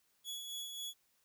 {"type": "tone with tremolo", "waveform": "sawtooth", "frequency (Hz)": 3378, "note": "G#7", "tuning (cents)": 29, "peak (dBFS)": -37, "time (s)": [0.24, 0.94], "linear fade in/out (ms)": 50, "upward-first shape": "sine", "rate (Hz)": 3.7, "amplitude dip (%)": 40, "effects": ["white hiss -75 dBFS RMS until 1.24 s"]}